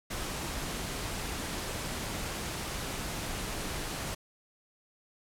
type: noise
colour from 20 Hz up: pink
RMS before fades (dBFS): -36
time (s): 0.1-4.15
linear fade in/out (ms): 10
effects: low-pass 12000 Hz 12 dB/octave